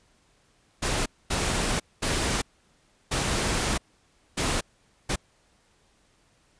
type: noise bursts at uneven times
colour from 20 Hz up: pink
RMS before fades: -26 dBFS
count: 6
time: 0.82-1.06 / 1.3-1.8 / 2.02-2.42 / 3.11-3.78 / 4.37-4.61 / 5.09-5.16 s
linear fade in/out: 10 ms
effects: pink hiss -64 dBFS RMS until 6.59 s + resampled to 22050 Hz